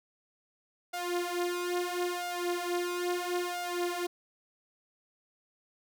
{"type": "tone with flanger", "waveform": "sawtooth", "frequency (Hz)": 353.4, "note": "F4", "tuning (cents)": 21, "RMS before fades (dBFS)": -33, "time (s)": [0.93, 4.07], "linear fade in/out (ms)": 10, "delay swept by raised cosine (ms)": [1.4, 6.5], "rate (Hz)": 0.75, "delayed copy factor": 0.8, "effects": []}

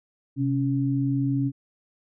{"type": "tone pair together", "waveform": "sine", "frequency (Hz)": [130.81, 277.9], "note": ["C3", "C#4"], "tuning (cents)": [0, 4], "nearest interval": "octave + minor second", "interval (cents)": 1304, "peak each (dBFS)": -24, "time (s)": [0.36, 1.52], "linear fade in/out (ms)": 50, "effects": []}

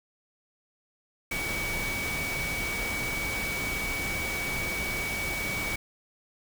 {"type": "tone in noise", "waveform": "sine", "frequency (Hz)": 2264, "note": "C#7", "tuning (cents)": 36, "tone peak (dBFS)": -31, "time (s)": [1.31, 5.76], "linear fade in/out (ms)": 5, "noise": "pink", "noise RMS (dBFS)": -34, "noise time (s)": [1.31, 5.76], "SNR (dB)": 0, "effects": []}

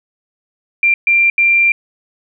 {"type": "tone bursts at uneven times", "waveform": "sine", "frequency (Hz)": 2373, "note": "D7", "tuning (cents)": 17, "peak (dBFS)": -8, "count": 3, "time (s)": [[0.83, 0.94], [1.07, 1.3], [1.38, 1.72]], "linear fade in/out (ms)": 2, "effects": []}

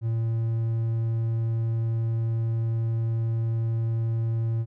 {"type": "tone", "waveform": "triangle", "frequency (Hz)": 113.9, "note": "A#2", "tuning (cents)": -40, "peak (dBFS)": -21, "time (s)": [0.01, 4.66], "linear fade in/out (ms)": 50, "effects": []}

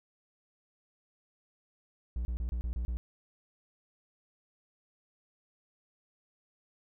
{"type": "tone bursts", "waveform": "triangle", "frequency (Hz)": 59.6, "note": "A#1", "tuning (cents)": 39, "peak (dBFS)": -29, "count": 7, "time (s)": [2.16, 2.97], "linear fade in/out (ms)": 0, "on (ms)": 90, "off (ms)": 30, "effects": []}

